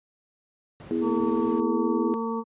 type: noise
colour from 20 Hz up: brown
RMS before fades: -36 dBFS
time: 0.8-1.6 s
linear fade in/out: 0 ms
type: chord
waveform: sine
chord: E major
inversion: second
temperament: equal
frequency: 246.9 / 329.6 / 415.3 Hz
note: B3 / E4 / G#4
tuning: 0 / 0 / 0 cents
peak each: -27 / -26 / -29 dBFS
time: 0.91-2.14 s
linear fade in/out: 0 ms
type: harmonic tone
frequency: 227.6 Hz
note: A#3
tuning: 41 cents flat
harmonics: 1 / 2 / 4 / 5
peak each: -28 / -31 / -34 / -35 dBFS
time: 1.01-2.44 s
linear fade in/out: 50 ms
effects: high-pass 150 Hz 12 dB/octave + resampled to 8000 Hz